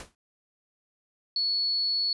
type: noise with exponential decay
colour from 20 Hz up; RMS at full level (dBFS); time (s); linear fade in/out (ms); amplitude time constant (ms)
pink; -38; 0-0.15; 1; 32
type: tone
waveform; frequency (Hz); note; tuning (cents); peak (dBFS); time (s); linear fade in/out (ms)
sine; 4402; C#8; -13; -24; 1.36-2.13; 2
effects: resampled to 24000 Hz